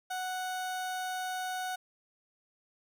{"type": "tone", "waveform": "30% pulse", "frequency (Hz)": 740, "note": "F#5", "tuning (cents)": 0, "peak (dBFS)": -31, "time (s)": [0.1, 1.76], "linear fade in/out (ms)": 10, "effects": []}